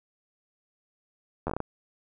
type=slowing click train; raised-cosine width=1 ms; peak=-16 dBFS; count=7; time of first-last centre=1.47-1.603 s; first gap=11 ms; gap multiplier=1.28; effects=none